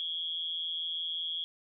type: tone with amplitude modulation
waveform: sine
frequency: 3322 Hz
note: G#7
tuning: in tune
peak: -29 dBFS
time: 0-1.44 s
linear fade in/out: 0 ms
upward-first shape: sine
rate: 165 Hz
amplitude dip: 75%
effects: none